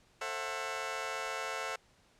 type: chord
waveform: 15% pulse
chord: F# half-diminished seventh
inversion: first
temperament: just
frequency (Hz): 444 / 532.8 / 666 / 740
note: A4 / C5 / E5 / F#5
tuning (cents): +16 / +31 / +18 / 0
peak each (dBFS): -36 / -35 / -36 / -36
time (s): 0.21-1.76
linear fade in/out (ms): 5
effects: pink hiss -66 dBFS RMS until 2.19 s + low-pass 8000 Hz 12 dB/octave